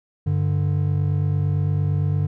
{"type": "tone pair together", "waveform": "triangle", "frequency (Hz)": [98, 146.83], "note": ["G2", "D3"], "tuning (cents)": [0, 0], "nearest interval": "perfect fifth", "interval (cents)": 700, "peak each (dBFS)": -19, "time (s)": [0.26, 2.27], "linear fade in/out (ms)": 10, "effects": []}